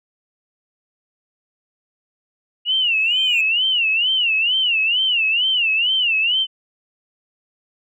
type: tone with vibrato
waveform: sine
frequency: 2834 Hz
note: F7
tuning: 25 cents sharp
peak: -15 dBFS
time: 2.65-6.47 s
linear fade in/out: 50 ms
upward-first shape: sine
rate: 2.2 Hz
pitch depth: 170 cents each way
type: tone with exponential growth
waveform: triangle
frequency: 2466 Hz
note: D#7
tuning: 16 cents flat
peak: -17 dBFS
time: 2.67-3.41 s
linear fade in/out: 2 ms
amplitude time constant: 160 ms
effects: none